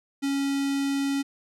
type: tone with notch filter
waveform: square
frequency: 277.2 Hz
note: C#4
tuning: in tune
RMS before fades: -26 dBFS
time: 0.22-1.23 s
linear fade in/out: 20 ms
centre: 1000 Hz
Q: 1.1
effects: low-pass 10000 Hz 12 dB/octave